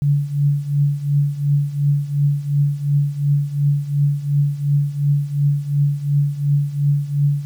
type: tone with tremolo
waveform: sine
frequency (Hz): 143.5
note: D3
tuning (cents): -40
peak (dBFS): -11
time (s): 0.02-7.45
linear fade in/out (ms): 0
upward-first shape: triangle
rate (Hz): 2.8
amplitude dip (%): 85
effects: 8-bit

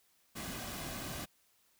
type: noise with comb filter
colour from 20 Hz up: pink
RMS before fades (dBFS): -42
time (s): 0.35-1.26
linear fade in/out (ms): 20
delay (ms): 2.2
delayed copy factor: -0.5
effects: white hiss -71 dBFS RMS until 1.79 s

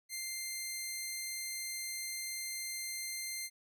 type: tone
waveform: 10% pulse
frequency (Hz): 2093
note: C7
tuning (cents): 0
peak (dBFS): -29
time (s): 0.09-3.5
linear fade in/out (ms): 50
effects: none

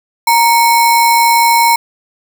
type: tone with sample-and-hold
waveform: sine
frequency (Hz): 932.3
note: A#5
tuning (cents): 0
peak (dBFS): -6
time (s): 0.27-1.76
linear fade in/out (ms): 5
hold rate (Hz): 3150
effects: none

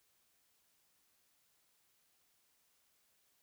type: silence
effects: white hiss -75 dBFS RMS until 3.42 s

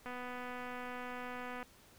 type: click train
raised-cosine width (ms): 0.5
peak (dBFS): -30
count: 390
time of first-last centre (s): 0.06-1.629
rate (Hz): 248
effects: pink hiss -62 dBFS RMS until 1.98 s

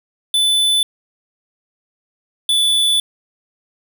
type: tone pair in turn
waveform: square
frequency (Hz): 3500 / 3472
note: A7 / A7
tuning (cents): -10 / -24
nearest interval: unison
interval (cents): 14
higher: first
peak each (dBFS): -13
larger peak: neither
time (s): 0.34-0.83 / 2.49-3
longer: second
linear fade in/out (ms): 2
effects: none

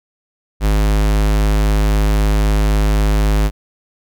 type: tone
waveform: square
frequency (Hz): 51.91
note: G#1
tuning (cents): 0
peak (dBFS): -12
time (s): 0.6-3.51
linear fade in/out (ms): 50
effects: none

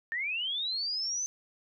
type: linear sweep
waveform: sine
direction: up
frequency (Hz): 1770 to 6200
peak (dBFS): -30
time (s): 0.12-1.26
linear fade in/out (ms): 0
effects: none

